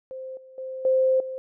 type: tone with level steps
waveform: sine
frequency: 522 Hz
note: C5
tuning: 4 cents flat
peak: -33 / -45 / -31 / -17 / -30 dBFS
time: 0.11-1.38 s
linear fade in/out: 0 ms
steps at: 0.37 / 0.58 / 0.85 / 1.2 s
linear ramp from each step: 2 ms
effects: none